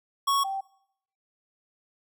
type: tone pair in turn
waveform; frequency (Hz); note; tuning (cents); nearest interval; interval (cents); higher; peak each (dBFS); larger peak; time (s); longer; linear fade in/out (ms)
square / sine; 1108.7 / 778.3; C#6 / G5; 0 / -13; tritone; 613; first; -22 / -28; first; 0.27-0.44 / 0.44-0.61; neither; 10
effects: noise-tail reverb RT60 0.7 s tail -22 dB re dry